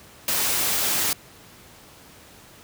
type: noise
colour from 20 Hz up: white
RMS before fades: -23 dBFS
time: 0.28-1.13 s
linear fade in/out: 2 ms
effects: pink hiss -48 dBFS RMS until 2.63 s + high-pass 60 Hz 12 dB/octave